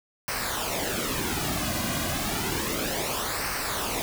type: noise with flanger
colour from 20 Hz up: pink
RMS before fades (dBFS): -29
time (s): 0.28-4.02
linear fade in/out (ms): 0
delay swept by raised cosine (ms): 0.28 to 2.28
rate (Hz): 0.31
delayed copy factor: -0.65
effects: none